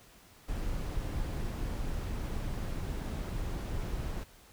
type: noise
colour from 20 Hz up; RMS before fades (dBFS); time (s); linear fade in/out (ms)
brown; -35; 0.48-4.24; 10
effects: pink hiss -58 dBFS RMS until 4.52 s